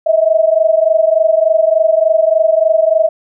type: tone pair together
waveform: sine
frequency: 631.6 / 655 Hz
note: D#5 / E5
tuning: +26 / -11 cents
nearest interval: minor second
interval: 63 cents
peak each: -11 dBFS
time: 0.06-3.09 s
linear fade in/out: 10 ms
effects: none